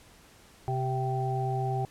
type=harmonic tone with a mistuned harmonic; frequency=129.8 Hz; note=C3; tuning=13 cents flat; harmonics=1 / 3 / 5 / 6; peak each=-29 / -35 / -41 / -32 dBFS; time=0.68-1.85 s; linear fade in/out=0 ms; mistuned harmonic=5; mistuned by=+45 cents; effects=pink hiss -56 dBFS RMS until 1.9 s + low-pass 12000 Hz 12 dB/octave